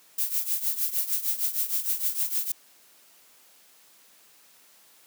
violet noise with tremolo, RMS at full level -24 dBFS, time 0.18-2.52 s, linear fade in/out 5 ms, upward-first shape triangle, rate 6.5 Hz, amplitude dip 85%, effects white hiss -57 dBFS RMS until 5.06 s + high-pass 200 Hz 12 dB/octave

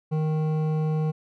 sine tone with hard clipping, 155.56 Hz, D#3, in tune, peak -24 dBFS, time 0.11-1.12 s, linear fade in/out 20 ms, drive 11 dB, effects none

